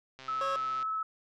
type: click train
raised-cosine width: 0.2 ms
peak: -29 dBFS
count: 85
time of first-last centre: 0.19-0.826 s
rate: 132 Hz
type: tone with vibrato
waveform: sine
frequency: 1300 Hz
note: E6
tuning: 24 cents flat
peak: -30 dBFS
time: 0.28-1.03 s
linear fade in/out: 5 ms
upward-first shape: triangle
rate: 17 Hz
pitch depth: 13 cents each way
type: tone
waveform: 25% pulse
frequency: 547 Hz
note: C#5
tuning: 23 cents flat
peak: -29 dBFS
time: 0.41-0.56 s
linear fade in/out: 2 ms
effects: low-pass 5000 Hz 12 dB/octave